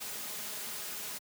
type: noise with comb filter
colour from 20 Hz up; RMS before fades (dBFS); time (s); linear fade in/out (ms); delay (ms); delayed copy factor
white; -40; 0-1.19; 20; 4.8; +0.5
effects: high-pass 100 Hz 12 dB/octave